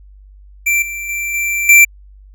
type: tone with level steps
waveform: square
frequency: 2349 Hz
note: D7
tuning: in tune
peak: -12 / -23 / -19 / -16 / -4 dBFS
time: 0.66-1.85 s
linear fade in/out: 10 ms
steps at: 0.82 / 1.09 / 1.34 / 1.69 s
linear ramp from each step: 2 ms
effects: added 49 Hz sine -38 dBFS peak until 2.34 s